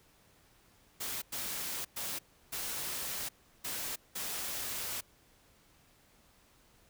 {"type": "noise bursts at uneven times", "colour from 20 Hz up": "white", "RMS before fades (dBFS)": -38, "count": 6, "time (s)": [[1, 1.22], [1.32, 1.85], [1.96, 2.19], [2.52, 3.29], [3.64, 3.96], [4.15, 5.01]], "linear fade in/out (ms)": 10, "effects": ["pink hiss -65 dBFS RMS until 6.89 s"]}